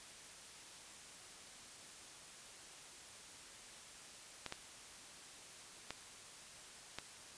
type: clicks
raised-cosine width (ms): 0.2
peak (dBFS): -24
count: 4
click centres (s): 4.463 / 4.524 / 5.906 / 6.986
effects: white hiss -55 dBFS RMS until 7.37 s + resampled to 22050 Hz